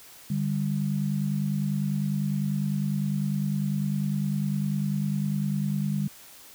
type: tone pair together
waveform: sine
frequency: 149.23 / 199.2 Hz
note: D3 / G3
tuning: +28 / +28 cents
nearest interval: perfect fourth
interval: 500 cents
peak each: -27 dBFS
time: 0.3-6.08 s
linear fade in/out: 5 ms
effects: white hiss -49 dBFS RMS until 6.54 s